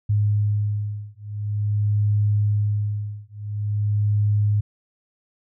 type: beating tone pair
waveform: sine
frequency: 103.83 / 104.3 Hz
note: G#2 / G#2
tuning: 0 / +8 cents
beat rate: 0.47 Hz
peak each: -22 dBFS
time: 0.09-4.61 s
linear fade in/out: 10 ms
effects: none